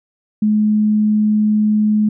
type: tone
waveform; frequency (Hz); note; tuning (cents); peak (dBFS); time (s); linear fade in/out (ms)
sine; 212.5; G#3; +40; -11; 0.42-2.09; 5
effects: none